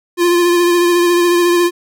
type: tone with vibrato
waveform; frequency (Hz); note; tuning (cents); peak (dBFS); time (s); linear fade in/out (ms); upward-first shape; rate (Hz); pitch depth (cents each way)
square; 348.6; F4; -3; -10; 0.17-1.71; 50; triangle; 14; 28
effects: none